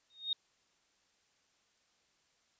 sine tone with exponential growth, 3713 Hz, A#7, 8 cents flat, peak -28 dBFS, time 0.1-0.33 s, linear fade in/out 2 ms, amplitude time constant 49 ms, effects white hiss -73 dBFS RMS until 2.59 s + resampled to 16000 Hz

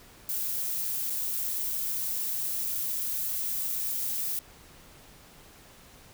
violet noise with dropouts, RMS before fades -31 dBFS, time 0.29-4.39 s, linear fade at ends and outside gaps 1 ms, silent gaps 1.099-1.103 s, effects pink hiss -53 dBFS RMS until 6.13 s

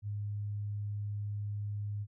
sine tone, 103.2 Hz, G#2, 10 cents flat, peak -34 dBFS, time 0.02-2.07 s, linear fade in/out 50 ms, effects none

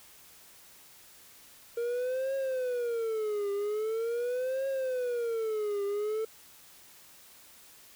triangle tone with vibrato, 466.2 Hz, A#4, in tune, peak -27 dBFS, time 1.77-6.25 s, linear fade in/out 5 ms, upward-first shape triangle, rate 0.43 Hz, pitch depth 270 cents each way, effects white hiss -55 dBFS RMS until 7.95 s

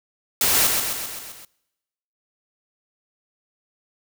white noise with echo, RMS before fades -19 dBFS, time 0.41-0.67 s, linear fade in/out 2 ms, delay 130 ms, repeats 6, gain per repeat -4 dB, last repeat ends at 1.45 s, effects noise-tail reverb RT60 1.0 s tail -24 dB re dry

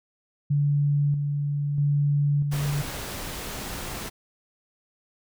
sine tone with tremolo, 144.3 Hz, D3, 30 cents flat, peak -19 dBFS, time 0.5-2.82 s, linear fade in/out 10 ms, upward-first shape square, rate 0.78 Hz, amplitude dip 40%
pink noise, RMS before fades -34 dBFS, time 2.51-4.1 s, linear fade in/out 20 ms
effects none

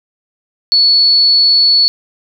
sine tone, 4418 Hz, C#8, 7 cents flat, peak -6 dBFS, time 0.72-1.88 s, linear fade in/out 0 ms, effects none

